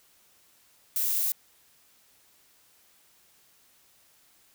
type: noise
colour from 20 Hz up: violet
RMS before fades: -27 dBFS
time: 0.96-1.32 s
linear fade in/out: 2 ms
effects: white hiss -62 dBFS RMS until 4.54 s